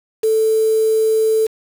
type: tone with quantisation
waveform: sine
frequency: 440 Hz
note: A4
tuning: in tune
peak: -12 dBFS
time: 0.23-1.47 s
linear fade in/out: 10 ms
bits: 5
effects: none